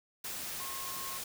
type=tone in noise; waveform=sine; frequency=1077 Hz; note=C6; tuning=50 cents sharp; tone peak=-44 dBFS; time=0.6-1.18 s; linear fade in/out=5 ms; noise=white; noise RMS=-40 dBFS; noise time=0.24-1.24 s; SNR=-7 dB; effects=none